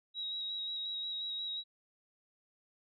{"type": "tone with vibrato", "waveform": "sine", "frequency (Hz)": 3834, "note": "A#7", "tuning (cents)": 48, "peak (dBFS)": -36, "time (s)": [0.14, 1.64], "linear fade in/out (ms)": 50, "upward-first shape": "square", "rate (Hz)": 5.6, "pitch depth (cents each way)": 15, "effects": []}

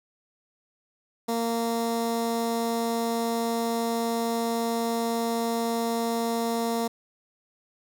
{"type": "tone with notch filter", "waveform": "15% pulse", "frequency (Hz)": 230.9, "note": "A#3", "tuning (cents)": -16, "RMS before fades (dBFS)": -27, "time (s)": [1.28, 6.88], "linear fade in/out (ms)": 10, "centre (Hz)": 2400, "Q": 1.5, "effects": []}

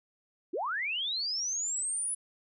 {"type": "linear sweep", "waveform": "sine", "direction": "up", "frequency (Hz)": [282.5, 10060], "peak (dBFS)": -30, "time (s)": [0.53, 2.15], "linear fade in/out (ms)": 10, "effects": []}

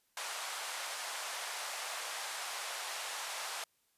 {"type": "band-pass noise", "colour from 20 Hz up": "pink", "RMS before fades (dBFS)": -41, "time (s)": [0.17, 3.64], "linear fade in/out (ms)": 2, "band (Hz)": [680, 11000], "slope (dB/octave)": 24, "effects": ["white hiss -75 dBFS RMS until 3.97 s", "resampled to 32000 Hz"]}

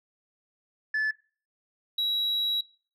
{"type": "tone pair in turn", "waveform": "sine", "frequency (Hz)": [1735, 3880], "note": ["A6", "B7"], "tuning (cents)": [-25, -31], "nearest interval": "octave + major second", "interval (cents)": 1394, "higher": "second", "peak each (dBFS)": -22, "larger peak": "neither", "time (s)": [[0.94, 1.11], [1.98, 2.61]], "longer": "second", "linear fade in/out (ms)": 5, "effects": ["noise-tail reverb RT60 0.4 s tail -21 dB re dry", "tanh soft clip ceiling -23 dBFS"]}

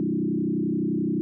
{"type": "tone with frequency modulation", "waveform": "sine", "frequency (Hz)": 254.5, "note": "C4", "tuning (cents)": -48, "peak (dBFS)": -22, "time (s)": [0, 1.21], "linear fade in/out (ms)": 0, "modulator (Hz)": 31.6, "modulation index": 2.9, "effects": []}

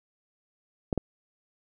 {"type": "clicks", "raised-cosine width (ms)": 2, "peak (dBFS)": -13, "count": 2, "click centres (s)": [0.928, 0.977], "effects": []}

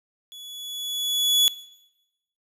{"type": "tone with level ramp", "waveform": "40% pulse", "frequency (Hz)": 3400, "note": "G#7", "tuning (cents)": 40, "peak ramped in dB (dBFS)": [-39, -13], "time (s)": [0.32, 1.48], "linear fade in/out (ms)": 0, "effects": ["noise-tail reverb RT60 0.9 s tail -19 dB re dry"]}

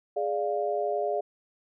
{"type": "chord", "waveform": "sine", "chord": "D diminished", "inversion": "second", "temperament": "equal", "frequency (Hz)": [415.3, 587.3, 698.5], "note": ["Ab4", "D5", "F5"], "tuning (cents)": [0, 0, 0], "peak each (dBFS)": -30, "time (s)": [0.16, 1.21], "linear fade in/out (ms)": 10, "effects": []}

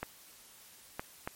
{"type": "clicks", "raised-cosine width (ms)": 0.5, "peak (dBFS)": -20, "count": 3, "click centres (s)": [0.03, 0.995, 1.275], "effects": ["white hiss -56 dBFS RMS until 1.35 s", "MP3 64 kbps"]}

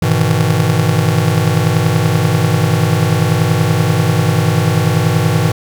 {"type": "chord", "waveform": "square", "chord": "E major seventh", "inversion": "first", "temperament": "just", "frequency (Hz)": [103.01, 123.61, 154.51, 164.81], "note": ["G#2", "B2", "D#3", "E3"], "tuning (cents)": [-14, 2, -12, 0], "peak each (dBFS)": -17, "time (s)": [0.02, 5.52], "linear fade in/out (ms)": 5, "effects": []}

